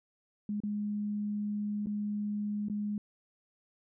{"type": "tone with dropouts", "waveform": "sine", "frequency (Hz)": 207.7, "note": "G#3", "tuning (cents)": 0, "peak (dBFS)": -31, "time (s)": [0.49, 2.98], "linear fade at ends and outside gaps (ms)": 2, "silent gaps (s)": [[0.603, 0.635], [1.86, 1.869], [2.685, 2.698]], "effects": []}